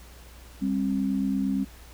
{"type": "tone pair together", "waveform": "sine", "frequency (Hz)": [197.94, 266.7], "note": ["G3", "C4"], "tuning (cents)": [17, 33], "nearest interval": "perfect fourth", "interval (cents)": 516, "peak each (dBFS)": -26, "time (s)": [0.61, 1.65], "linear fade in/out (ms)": 20, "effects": ["added 60 Hz sine -46 dBFS peak until 1.93 s", "pink hiss -51 dBFS RMS until 1.93 s"]}